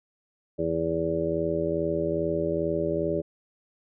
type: harmonic tone with a mistuned harmonic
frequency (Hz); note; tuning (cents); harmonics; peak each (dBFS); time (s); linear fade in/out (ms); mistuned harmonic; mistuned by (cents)
82.41; E2; 0; 1 / 2 / 3 / 4 / 5 / 6 / 7; -39 / -33 / -40 / -30 / -29 / -38 / -29; 0.58-3.22; 20; 1; +20
effects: none